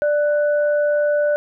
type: tone pair together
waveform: sine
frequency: 590.1 / 1487 Hz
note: D5 / F#6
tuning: +8 / +8 cents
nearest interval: octave + major third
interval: 1600 cents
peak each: -15 / -27 dBFS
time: 0.02-1.36 s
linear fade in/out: 0 ms
effects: none